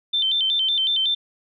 sine tone with vibrato, 3322 Hz, G#7, in tune, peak -18 dBFS, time 0.13-1.15 s, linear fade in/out 10 ms, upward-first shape square, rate 5.4 Hz, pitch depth 120 cents each way, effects none

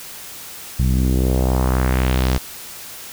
sawtooth tone with low-pass filter sweep, 63.9 Hz, C2, 40 cents flat, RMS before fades -17 dBFS, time 0.79-2.38 s, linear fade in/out 5 ms, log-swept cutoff 150 to 6100 Hz, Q 1.6, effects white hiss -35 dBFS RMS until 3.12 s

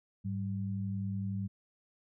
sine tone pair together, 102.76 / 193.6 Hz, G#2 / G3, -18 / -21 cents, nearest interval major seventh, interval 1097 cents, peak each -35 / -36 dBFS, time 0.24-1.48 s, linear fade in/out 20 ms, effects none

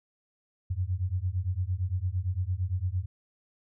sine beating tone pair, 87.5 / 96.3 Hz, F2 / G2, +4 / -30 cents, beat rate 8.8 Hz, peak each -30 dBFS, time 0.7-3.06 s, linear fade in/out 10 ms, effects none

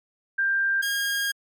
sine / sawtooth tone pair in turn, 1587 / 1624.1 Hz, G6 / G#6, +21 / -39 cents, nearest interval unison, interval 40 cents, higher second, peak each -20 dBFS, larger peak neither, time 0.38-0.82 / 0.82-1.32 s, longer second, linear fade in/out 10 ms, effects MP3 96 kbps

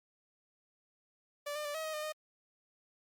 sawtooth tone with pitch steps, 582 / 601 / 584 / 636 / 628 / 608 / 616 Hz, D5 / D5 / D5 / D#5 / D#5 / D#5 / D#5, -16 / +40 / -10 / +38 / +16 / -40 / -17 cents, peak -33 dBFS, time 1.46-2.125 s, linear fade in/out 10 ms, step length 95 ms, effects Opus 48 kbps

